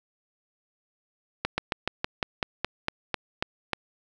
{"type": "slowing click train", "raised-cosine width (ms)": 0.3, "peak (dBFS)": -9, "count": 12, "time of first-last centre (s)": [1.45, 3.733], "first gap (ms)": 130, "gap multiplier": 1.09, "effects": []}